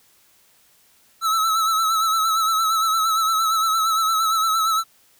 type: tone with vibrato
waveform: square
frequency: 1307 Hz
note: E6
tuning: 15 cents flat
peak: -18 dBFS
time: 1.21-4.84 s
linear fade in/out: 50 ms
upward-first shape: sine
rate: 8.7 Hz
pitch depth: 45 cents each way
effects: white hiss -57 dBFS RMS until 5.19 s